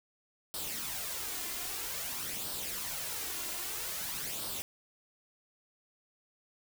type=noise with flanger; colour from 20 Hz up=white; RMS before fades=-38 dBFS; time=0.54-4.62 s; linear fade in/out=0 ms; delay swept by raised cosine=0.22 to 2.92 ms; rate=0.51 Hz; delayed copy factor=+0.55; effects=none